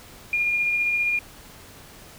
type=tone with tremolo; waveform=sine; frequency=2419 Hz; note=D#7; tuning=49 cents flat; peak=-19 dBFS; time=0.33-1.19 s; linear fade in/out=2 ms; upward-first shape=sine; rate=15 Hz; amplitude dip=25%; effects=pink hiss -46 dBFS RMS until 2.18 s